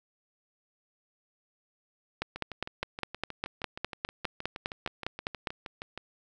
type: two click trains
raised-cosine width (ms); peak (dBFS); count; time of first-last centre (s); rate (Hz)
0.3; -14 / -22; 17 / 24; 2.22-5.472 / 2.36-5.976; 4.92 / 6.36
effects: none